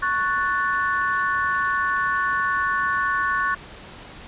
sine chord, F# minor, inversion second, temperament equal, 1108.7 / 1480 / 1760 Hz, C#6 / F#6 / A6, 0 / 0 / 0 cents, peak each -23 / -24 / -26 dBFS, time 0.02-3.55 s, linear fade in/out 10 ms, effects pink hiss -41 dBFS RMS until 4.27 s + resampled to 8000 Hz

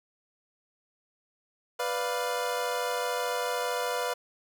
25% pulse chord, B diminished, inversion none, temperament equal, 493.9 / 587.3 / 698.5 Hz, B4 / D5 / F5, 0 / 0 / 0 cents, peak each -27 / -32 / -30 dBFS, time 1.79-4.14 s, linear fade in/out 10 ms, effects none

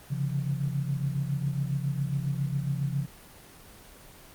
sine tone cluster, 136.1 / 143.4 / 171 Hz, C#3 / D3 / F3, -31 / -41 / -36 cents, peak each -28 / -34 / -34 dBFS, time 0.1-3.07 s, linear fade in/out 20 ms, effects pink hiss -50 dBFS RMS until 4.34 s + Opus 24 kbps

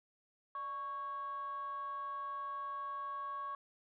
sine tone with frequency modulation, 1112 Hz, C#6, 5 cents sharp, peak -38 dBFS, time 0.55-3.55 s, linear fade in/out 2 ms, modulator 519 Hz, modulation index 0.28, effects tanh soft clip ceiling -34 dBFS

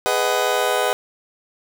30% pulse chord, G# minor seventh, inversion none, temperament just, 415.3 / 498.4 / 623 / 747.5 Hz, G#4 / B4 / D#5 / F#5, 0 / +16 / +2 / +17 cents, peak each -22 / -20 / -21 / -21 dBFS, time 0.06-0.93 s, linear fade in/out 0 ms, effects none

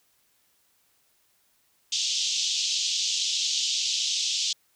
pink band-pass noise, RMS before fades -27 dBFS, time 1.92-4.53 s, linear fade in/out 5 ms, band 3000 to 6900 Hz, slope 48 dB/octave, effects white hiss -67 dBFS RMS until 4.75 s

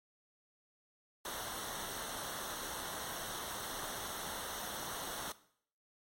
pink noise with comb filter, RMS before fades -42 dBFS, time 1.25-5.32 s, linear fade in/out 2 ms, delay 0.41 ms, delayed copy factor -0.75, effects noise-tail reverb RT60 0.6 s tail -17 dB re dry + MP3 64 kbps

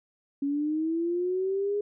sine linear sweep, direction up, 277.2 to 415.3 Hz, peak -25 dBFS, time 0.42-1.81 s, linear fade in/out 5 ms, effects none

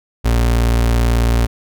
35% pulse tone, 58.27 Hz, A#1, in tune, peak -10 dBFS, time 0.24-1.47 s, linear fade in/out 20 ms, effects none

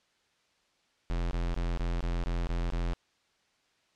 square tone bursts, 42.96 Hz, F1, 28 cents flat, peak -29 dBFS, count 8, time 1.1-2.934 s, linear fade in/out 0 ms, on 210 ms, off 22 ms, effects white hiss -70 dBFS RMS until 3.95 s + low-pass 5000 Hz 12 dB/octave

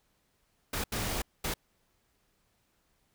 pink noise bursts at uneven times, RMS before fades -33 dBFS, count 3, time 0.73-0.84 / 0.92-1.22 / 1.44-1.54 s, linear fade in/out 5 ms, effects pink hiss -73 dBFS RMS until 3.14 s

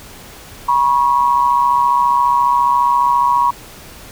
sine tone pair together, 965.4 / 1100 Hz, B5 / C#6, -40 / -14 cents, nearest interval major second, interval 226 cents, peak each -12 / -15 dBFS, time 0.68-3.51 s, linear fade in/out 10 ms, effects pink hiss -37 dBFS RMS until 4.11 s

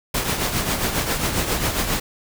pink noise with tremolo, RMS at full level -20 dBFS, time 0.14-2 s, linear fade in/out 5 ms, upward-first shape triangle, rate 7.4 Hz, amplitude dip 60%, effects none

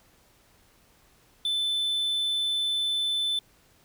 triangle tone, 3520 Hz, A7, in tune, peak -23 dBFS, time 1.45-3.39 s, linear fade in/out 2 ms, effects pink hiss -61 dBFS RMS until 3.84 s

